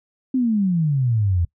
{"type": "exponential sweep", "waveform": "sine", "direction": "down", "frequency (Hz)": [266.3, 82.41], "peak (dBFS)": -16, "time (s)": [0.34, 1.45], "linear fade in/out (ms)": 5, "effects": ["noise-tail reverb RT60 0.1 s tail -23 dB re dry"]}